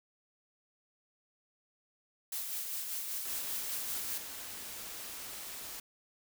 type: noise with tremolo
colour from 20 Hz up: blue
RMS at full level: -37 dBFS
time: 2.32-4.18 s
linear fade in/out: 5 ms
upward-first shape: sine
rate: 5.1 Hz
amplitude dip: 35%
type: band-stop noise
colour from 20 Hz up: white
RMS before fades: -44 dBFS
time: 3.25-5.8 s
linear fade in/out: 5 ms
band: 120 to 170 Hz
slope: 96 dB/octave
effects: none